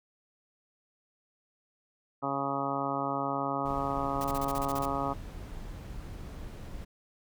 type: harmonic tone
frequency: 138.59 Hz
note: C#3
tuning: in tune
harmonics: 1 / 2 / 3 / 4 / 5 / 6 / 7 / 8 / 9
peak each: -41 / -36 / -41 / -38 / -37 / -37 / -39 / -38 / -36 dBFS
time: 2.22-5.14 s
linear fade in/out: 20 ms
type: noise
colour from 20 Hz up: brown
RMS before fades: -41 dBFS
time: 3.65-6.85 s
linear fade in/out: 10 ms
type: noise bursts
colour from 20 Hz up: white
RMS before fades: -42 dBFS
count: 10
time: 4.21-4.854 s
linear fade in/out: 0 ms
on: 32 ms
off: 36 ms
effects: none